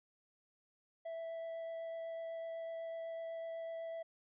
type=tone with vibrato; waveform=triangle; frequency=659.3 Hz; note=E5; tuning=in tune; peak=-39 dBFS; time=1.05-4.03 s; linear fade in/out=10 ms; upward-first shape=triangle; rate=8 Hz; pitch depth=8 cents each way; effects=resampled to 8000 Hz